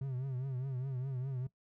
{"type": "tone with vibrato", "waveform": "triangle", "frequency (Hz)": 130.8, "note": "C3", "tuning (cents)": 0, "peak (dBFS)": -33, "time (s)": [0.01, 1.47], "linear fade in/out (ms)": 5, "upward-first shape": "triangle", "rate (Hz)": 4.9, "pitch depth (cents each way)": 110, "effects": ["noise-tail reverb RT60 0.1 s tail -18 dB re dry"]}